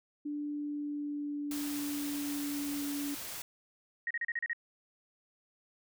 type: tone with pitch glide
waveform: sine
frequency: 293.7 to 286.5 Hz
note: D4 to D4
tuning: 0 to -43 cents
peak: -34 dBFS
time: 0.25-3.15 s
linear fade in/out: 10 ms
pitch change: -43 cents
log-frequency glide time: 0.5-2.84 s
type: noise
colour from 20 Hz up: white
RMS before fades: -42 dBFS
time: 1.51-3.42 s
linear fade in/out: 2 ms
type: tone bursts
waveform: sine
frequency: 1877 Hz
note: A#6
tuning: 11 cents sharp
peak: -31 dBFS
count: 7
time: 4.07-4.532 s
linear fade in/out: 2 ms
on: 36 ms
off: 35 ms
effects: none